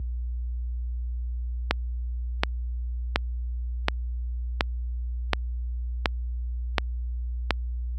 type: click train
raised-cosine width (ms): 0.3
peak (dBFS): -3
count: 9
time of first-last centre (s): 1.71-7.507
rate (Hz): 1.38
effects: added 60 Hz sine -18 dBFS peak until 7.98 s + high-pass 100 Hz 12 dB/octave